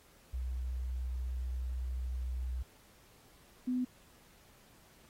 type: tone pair in turn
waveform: sine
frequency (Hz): 62.8 / 251.2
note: B1 / B3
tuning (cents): +30 / +30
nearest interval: 2 octaves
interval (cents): 2400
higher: second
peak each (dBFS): -34 / -30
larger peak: second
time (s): 0.33-2.63 / 3.67-3.85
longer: first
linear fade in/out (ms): 10
effects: pink hiss -63 dBFS RMS until 5.09 s + AAC 48 kbps